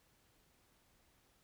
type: silence
effects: pink hiss -72 dBFS RMS until 1.43 s